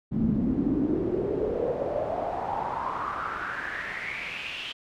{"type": "noise with band-pass filter sweep", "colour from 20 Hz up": "brown", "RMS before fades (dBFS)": -29, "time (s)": [0.11, 4.73], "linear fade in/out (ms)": 20, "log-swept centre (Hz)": [200, 3100], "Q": 5.8, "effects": []}